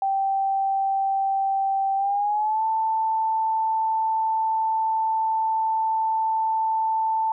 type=tone with pitch glide; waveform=sine; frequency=780 to 885.7 Hz; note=G5 to A5; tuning=-9 to +11 cents; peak=-20 dBFS; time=0.02-7.32 s; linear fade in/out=2 ms; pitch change=+220 cents; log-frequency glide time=1.96-2.64 s; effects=none